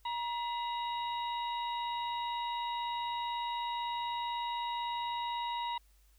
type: harmonic tone with a mistuned harmonic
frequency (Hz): 949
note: A#5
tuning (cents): +31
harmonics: 1 / 2 / 3 / 4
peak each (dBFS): -34 / -47 / -47 / -44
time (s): 0.05-5.78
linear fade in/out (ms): 5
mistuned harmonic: 2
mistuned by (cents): +100
effects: added 50 Hz sine -62 dBFS peak until 6.18 s + white hiss -71 dBFS RMS until 6.18 s